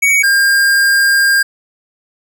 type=tone pair in turn; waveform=square; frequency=2248 / 1606.2 Hz; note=C#7 / G6; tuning=+24 / +42 cents; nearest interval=tritone; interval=582 cents; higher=first; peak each=-9 dBFS; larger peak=neither; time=0.02-0.23 / 0.23-1.43 s; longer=second; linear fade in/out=10 ms; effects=none